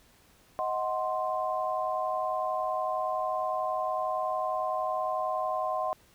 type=chord; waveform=sine; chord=C diminished; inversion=first; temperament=equal with one note detuned; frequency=629.1 / 740 / 1046.5 Hz; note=Eb5 / Gb5 / C6; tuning=+19 / 0 / 0 cents; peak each=-32 / -32 / -32 dBFS; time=0.59-5.93 s; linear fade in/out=0 ms; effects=pink hiss -61 dBFS RMS until 6.14 s